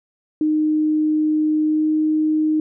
sine tone with pitch glide, 307.7 to 309.7 Hz, D#4 to D#4, -19 to -8 cents, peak -15 dBFS, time 0.41-2.6 s, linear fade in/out 2 ms, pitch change +11 cents, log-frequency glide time 1.64-1.88 s, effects none

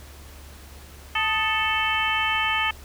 harmonic tone with a mistuned harmonic, 440 Hz, A4, in tune, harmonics 2 / 3 / 4 / 5 / 6 / 7, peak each -28 / -28 / -28 / -28 / -28 / -28 dBFS, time 1.15-2.71 s, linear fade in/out 5 ms, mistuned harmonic 3, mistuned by -90 cents, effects added 71 Hz sine -43 dBFS peak until 2.84 s + pink hiss -47 dBFS RMS until 2.84 s

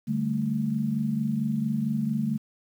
sine chord, D suspended fourth, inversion none, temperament just, 146.83 / 195.78 / 220.2 Hz, D3 / G3 / A3, 0 / -2 / +2 cents, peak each -30 / -31 / -26 dBFS, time 0.07-2.38 s, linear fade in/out 20 ms, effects 9-bit

